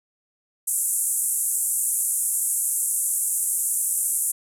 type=band-pass noise; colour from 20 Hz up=pink; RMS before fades=-24 dBFS; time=0.67-4.32 s; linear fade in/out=10 ms; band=7900 to 12000 Hz; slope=48 dB/octave; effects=none